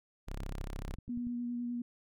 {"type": "tone", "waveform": "sawtooth", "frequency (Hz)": 33.61, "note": "C1", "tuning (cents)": 47, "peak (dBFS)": -34, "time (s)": [0.27, 0.96], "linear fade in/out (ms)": 20}
{"type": "click train", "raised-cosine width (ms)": 5, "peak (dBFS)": -35, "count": 10, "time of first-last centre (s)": [0.42, 1.269], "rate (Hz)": 10.6}
{"type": "tone with vibrato", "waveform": "sine", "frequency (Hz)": 241, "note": "B3", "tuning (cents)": -42, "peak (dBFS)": -34, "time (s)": [1.09, 1.82], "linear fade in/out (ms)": 5, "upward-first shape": "sine", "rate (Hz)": 9.9, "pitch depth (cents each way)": 15}
{"effects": []}